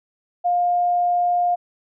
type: tone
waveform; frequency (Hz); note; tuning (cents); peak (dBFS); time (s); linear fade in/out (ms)
sine; 707; F5; +21; -16; 0.44-1.56; 20
effects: none